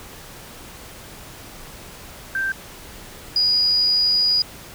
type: tone pair in turn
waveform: sine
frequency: 1568 / 4904 Hz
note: G6 / D#8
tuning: 0 / -26 cents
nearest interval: octave + minor sixth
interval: 1974 cents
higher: second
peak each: -20 / -15 dBFS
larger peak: second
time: 2.35-2.52 / 3.36-4.42 s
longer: second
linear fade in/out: 2 ms
effects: pink hiss -40 dBFS RMS until 4.74 s